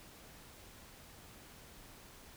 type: silence
effects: pink hiss -56 dBFS RMS until 2.36 s